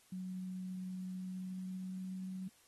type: tone with pitch glide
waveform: sine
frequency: 185 to 187.26 Hz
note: F#3 to F#3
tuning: 0 to +21 cents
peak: -40 dBFS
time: 0.12-2.48 s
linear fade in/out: 5 ms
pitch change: +21 cents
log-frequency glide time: 1.18-2.37 s
effects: white hiss -67 dBFS RMS until 2.67 s + AAC 32 kbps